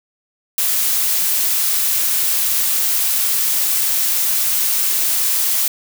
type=noise; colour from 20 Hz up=blue; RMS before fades=-17 dBFS; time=0.58-5.68 s; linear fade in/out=2 ms; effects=none